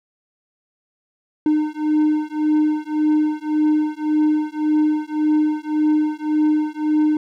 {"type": "beating tone pair", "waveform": "triangle", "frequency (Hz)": [304.1, 305.9], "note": ["D#4", "D#4"], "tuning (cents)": [-40, -29], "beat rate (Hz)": 1.8, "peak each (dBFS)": -17, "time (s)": [1.46, 7.17], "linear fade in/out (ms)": 2, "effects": []}